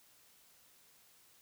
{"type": "silence", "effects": ["white hiss -65 dBFS RMS until 1.41 s"]}